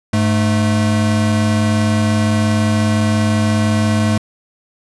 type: tone pair together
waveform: square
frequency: 102.32 / 216.8 Hz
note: G#2 / A3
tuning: -25 / -25 cents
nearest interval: octave + minor second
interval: 1300 cents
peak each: -16 dBFS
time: 0.13-4.18 s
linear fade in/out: 5 ms
effects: resampled to 24000 Hz